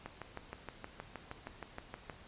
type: click train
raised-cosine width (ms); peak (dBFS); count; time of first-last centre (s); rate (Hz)
0.5; -27; 14; 0.06-2.098; 6.38
effects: pink hiss -56 dBFS RMS until 2.27 s + resampled to 8000 Hz